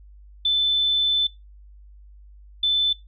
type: tone pair in turn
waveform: sine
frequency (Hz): 3520 / 3520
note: A7 / A7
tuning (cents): 0 / 0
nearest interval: unison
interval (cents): 0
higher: neither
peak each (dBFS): -17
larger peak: neither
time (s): 0.45-1.27 / 2.63-2.93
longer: first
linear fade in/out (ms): 5
effects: noise-tail reverb RT60 0.2 s tail -21 dB re dry + added 50 Hz sine -44 dBFS peak until 3.07 s